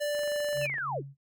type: tone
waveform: square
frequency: 587.3 Hz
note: D5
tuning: in tune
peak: -29 dBFS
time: 0-0.67 s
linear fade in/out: 20 ms
type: click train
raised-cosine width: 0.5 ms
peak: -31 dBFS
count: 16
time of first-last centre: 0.15-0.783 s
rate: 23.7 Hz
type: tone with tremolo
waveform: sine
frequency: 138.6 Hz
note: C#3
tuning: in tune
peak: -35 dBFS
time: 0.53-1.17 s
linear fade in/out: 50 ms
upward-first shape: triangle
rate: 2.8 Hz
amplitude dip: 95%
type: linear sweep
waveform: sine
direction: down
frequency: 2824 to 208.6 Hz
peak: -30 dBFS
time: 0.6-1.03 s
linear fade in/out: 50 ms
effects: Opus 48 kbps